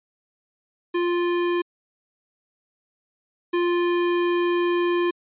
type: tone pair in turn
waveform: square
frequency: 349.2 / 349.2 Hz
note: F4 / F4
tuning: 0 / 0 cents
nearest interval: unison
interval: 0 cents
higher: neither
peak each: -21 / -20 dBFS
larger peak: second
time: 0.94-1.62 / 3.53-5.11 s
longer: second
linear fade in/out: 10 ms
effects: resampled to 8000 Hz